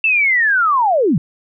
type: linear sweep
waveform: sine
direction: down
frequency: 2687 to 129.2 Hz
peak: -11 dBFS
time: 0.04-1.18 s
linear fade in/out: 2 ms
effects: none